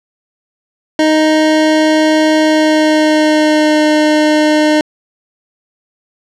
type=tone with pitch glide; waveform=25% pulse; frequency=311.1 to 304.9 Hz; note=D#4 to D#4; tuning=0 to -35 cents; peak=-4 dBFS; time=0.99-4.81 s; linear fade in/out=2 ms; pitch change=-35 cents; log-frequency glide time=2.39-3.83 s; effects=low-pass 6000 Hz 12 dB/octave